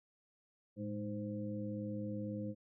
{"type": "harmonic tone with a mistuned harmonic", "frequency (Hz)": 103.83, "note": "G#2", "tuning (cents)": 0, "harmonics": [1, 2, 3, 5], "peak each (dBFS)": [-44, -41, -45, -46], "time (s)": [0.76, 2.55], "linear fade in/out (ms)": 50, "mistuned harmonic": 1, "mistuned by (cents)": 93, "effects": []}